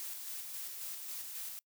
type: noise with tremolo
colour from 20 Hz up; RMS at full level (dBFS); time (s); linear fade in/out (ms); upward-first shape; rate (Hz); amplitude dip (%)
blue; -42; 0-1.59; 0; square; 3.7; 30
effects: noise-tail reverb RT60 0.1 s tail -24 dB re dry